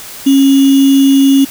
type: tone with sample-and-hold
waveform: sine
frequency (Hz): 273.1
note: C#4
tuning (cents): -26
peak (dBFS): -4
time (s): 0.26-1.45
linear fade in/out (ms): 10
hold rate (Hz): 3150
effects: white hiss -29 dBFS RMS until 1.5 s